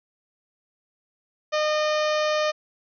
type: harmonic tone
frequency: 610 Hz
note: D#5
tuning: 34 cents flat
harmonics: 1 / 2 / 3 / 4 / 5 / 6 / 7 / 8 / 9 / 10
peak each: -22 / -28 / -32 / -34 / -36 / -38 / -39 / -40 / -41 / -42 dBFS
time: 1.52-2.52 s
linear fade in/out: 20 ms
effects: none